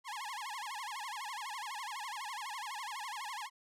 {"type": "tone with vibrato", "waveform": "sawtooth", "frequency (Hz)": 950, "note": "A#5", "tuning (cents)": 33, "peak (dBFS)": -36, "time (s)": [0.04, 3.5], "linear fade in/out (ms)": 50, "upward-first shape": "sine", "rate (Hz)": 12, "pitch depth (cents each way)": 260, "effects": ["low-pass 11000 Hz 12 dB/octave"]}